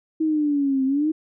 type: exponential two-way sweep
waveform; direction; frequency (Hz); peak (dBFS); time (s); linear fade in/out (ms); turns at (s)
sine; down then up; 320 to 261.9 to 320; -18; 0.2-1.12; 10; 0.85
effects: none